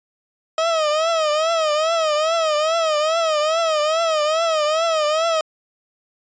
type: tone with vibrato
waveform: 30% pulse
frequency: 632 Hz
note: D#5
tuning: 27 cents sharp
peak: -14 dBFS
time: 0.58-5.41 s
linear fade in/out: 2 ms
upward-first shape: triangle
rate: 2.4 Hz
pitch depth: 120 cents each way
effects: resampled to 16000 Hz